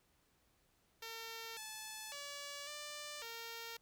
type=tone with pitch steps; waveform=5% pulse; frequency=454.5 / 868 / 572 / 592 / 460.9 Hz; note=A#4 / A5 / D5 / D5 / A#4; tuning=-44 / -24 / -46 / +14 / -20 cents; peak=-34 dBFS; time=1.02-3.77 s; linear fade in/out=5 ms; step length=550 ms; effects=pink hiss -75 dBFS RMS until 3.81 s